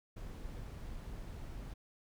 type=noise; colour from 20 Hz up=brown; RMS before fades=-45 dBFS; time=0.16-1.74 s; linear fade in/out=10 ms; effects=none